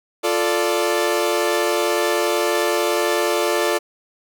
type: chord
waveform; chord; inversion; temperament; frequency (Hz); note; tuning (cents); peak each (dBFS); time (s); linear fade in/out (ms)
sawtooth; D minor; first; equal; 349.2 / 440 / 587.3; F4 / A4 / D5; 0 / 0 / 0; -18; 0.23-3.79; 20
effects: none